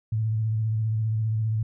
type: tone with vibrato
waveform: sine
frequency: 110 Hz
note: A2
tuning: in tune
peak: -22 dBFS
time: 0.12-1.63 s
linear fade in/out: 5 ms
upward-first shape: square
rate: 15 Hz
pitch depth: 30 cents each way
effects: none